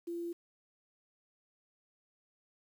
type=tone with quantisation; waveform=sine; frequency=342.2 Hz; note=F4; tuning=35 cents flat; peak=-36 dBFS; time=0.07-0.33 s; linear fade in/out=10 ms; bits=10; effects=none